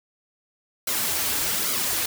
white noise with flanger, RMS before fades -25 dBFS, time 0.87-2.06 s, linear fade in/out 5 ms, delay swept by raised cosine 1.1 to 5.8 ms, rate 1.2 Hz, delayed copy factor -0.75, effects none

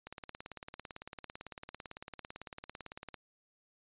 click train, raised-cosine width 0.3 ms, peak -28 dBFS, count 56, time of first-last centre 0.07-3.143 s, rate 17.9 Hz, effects resampled to 8000 Hz

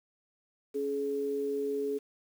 sine tone pair together, 278.4 / 423.4 Hz, C#4 / G#4, +8 / +33 cents, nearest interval perfect fifth, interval 725 cents, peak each -37 / -30 dBFS, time 0.74-1.99 s, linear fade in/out 20 ms, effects 9-bit

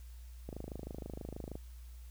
click train, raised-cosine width 2 ms, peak -29 dBFS, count 29, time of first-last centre 0.49-1.555 s, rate 26.3 Hz, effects added 60 Hz sine -47 dBFS peak until 2.1 s + white hiss -65 dBFS RMS until 2.1 s

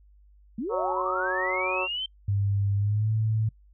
sine linear sweep, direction up, 196 to 3143 Hz, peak -28 dBFS, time 0.58-2.06 s, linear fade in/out 5 ms
harmonic tone, 185 Hz, F#3, in tune, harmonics 2 / 3 / 4 / 5 / 6 / 7, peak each -33 / -31 / -38 / -33 / -34 / -36 dBFS, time 0.69-1.88 s, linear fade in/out 50 ms
sine tone with pitch glide, 100.1 to 109.79 Hz, G2 to A2, +37 to -3 cents, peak -22 dBFS, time 2.28-3.49 s, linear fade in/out 5 ms, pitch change +160 cents, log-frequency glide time 2.76-3.11 s
effects noise-tail reverb RT60 0.1 s tail -26 dB re dry + added 50 Hz sine -53 dBFS peak until 3.73 s

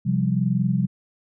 sine chord, C suspended fourth, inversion none, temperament equal, 130.81 / 174.61 / 196 Hz, C3 / F3 / G3, 0 / 0 / 0 cents, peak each -23 dBFS, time 0.05-0.87 s, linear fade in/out 20 ms, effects none

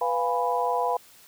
harmonic tone with a mistuned harmonic, 164.81 Hz, E3, in tune, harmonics 3 / 4 / 5 / 6, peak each -28 / -28 / -29 / -27 dBFS, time 0.01-0.97 s, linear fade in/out 5 ms, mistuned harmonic 4, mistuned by +100 cents, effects white hiss -53 dBFS RMS until 1.27 s

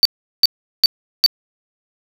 triangle tone bursts, 4572 Hz, D8, 47 cents flat, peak -5 dBFS, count 4, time 0.03-1.262 s, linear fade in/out 0 ms, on 23 ms, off 380 ms, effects none

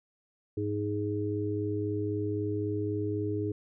harmonic tone, 103.83 Hz, G#2, in tune, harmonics 1 / 3 / 4, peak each -33 / -33 / -33 dBFS, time 0.57-3.52 s, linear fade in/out 5 ms, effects none

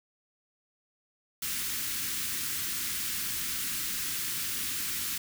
white band-stop noise, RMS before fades -33 dBFS, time 1.42-5.18 s, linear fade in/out 5 ms, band 330 to 1300 Hz, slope 24 dB/octave, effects none

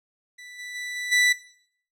sawtooth tone with level steps, 1975.5 Hz, B6, in tune, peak -38 / -32 / -28 / -26 / -14 dBFS, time 0.38-1.33 s, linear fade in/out 10 ms, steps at 0.58 / 0.74 / 0.95 / 1.11 s, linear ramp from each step 20 ms, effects noise-tail reverb RT60 0.6 s tail -17 dB re dry + low-pass 9000 Hz 12 dB/octave

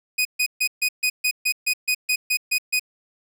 sawtooth tone bursts, 2492 Hz, D#7, 2 cents sharp, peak -15 dBFS, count 13, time 0.18-2.796 s, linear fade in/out 10 ms, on 72 ms, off 140 ms, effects none

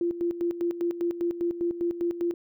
sine tone with tremolo, 344.7 Hz, F4, 23 cents flat, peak -23 dBFS, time 0.01-2.34 s, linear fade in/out 2 ms, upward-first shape square, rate 5 Hz, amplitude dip 70%, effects none

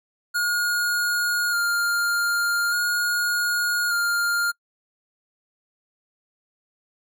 square tone with vibrato, 1419 Hz, F6, 27 cents sharp, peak -21 dBFS, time 0.34-4.52 s, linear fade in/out 20 ms, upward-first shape square, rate 0.42 Hz, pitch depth 19 cents each way, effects noise-tail reverb RT60 0.1 s tail -26 dB re dry

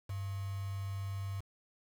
sine tone with quantisation, 98 Hz, G2, in tune, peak -36 dBFS, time 0.09-1.41 s, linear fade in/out 10 ms, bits 8, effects none

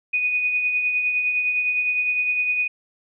sine tone with tremolo, 2481 Hz, D#7, 6 cents flat, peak -17 dBFS, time 0.13-2.68 s, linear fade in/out 10 ms, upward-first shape triangle, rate 9.8 Hz, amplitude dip 45%, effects none

